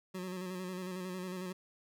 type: tone with vibrato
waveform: 25% pulse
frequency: 183.6 Hz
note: F#3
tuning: 13 cents flat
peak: -35 dBFS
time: 0.14-1.53 s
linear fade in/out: 10 ms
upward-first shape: square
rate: 11 Hz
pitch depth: 33 cents each way
effects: none